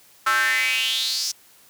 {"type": "tone with high-pass filter sweep", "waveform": "square", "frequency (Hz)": 120.2, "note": "B2", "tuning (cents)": -46, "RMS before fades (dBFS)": -22, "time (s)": [0.26, 1.32], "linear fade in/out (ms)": 10, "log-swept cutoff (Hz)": [1300, 5700], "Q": 5.8, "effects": ["white hiss -53 dBFS RMS until 1.69 s", "high-pass 60 Hz 12 dB/octave"]}